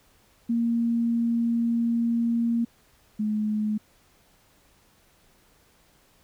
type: tone pair in turn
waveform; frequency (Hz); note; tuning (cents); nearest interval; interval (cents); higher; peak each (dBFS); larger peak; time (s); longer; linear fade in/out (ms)
sine; 233.1 / 213; A#3 / G#3; 0 / +44; major second; 156; first; -21 / -23; first; 0.49-2.65 / 3.19-3.78; first; 10
effects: pink hiss -61 dBFS RMS until 6.23 s